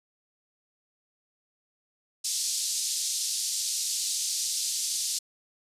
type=band-pass noise; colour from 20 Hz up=pink; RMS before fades=-30 dBFS; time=2.24-5.19 s; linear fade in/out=10 ms; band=4500 to 9600 Hz; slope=24 dB/octave; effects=resampled to 32000 Hz